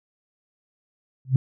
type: tone with exponential growth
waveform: sine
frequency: 130.81 Hz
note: C3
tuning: in tune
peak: -10 dBFS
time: 1.25-1.36 s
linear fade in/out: 2 ms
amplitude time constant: 23 ms
effects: none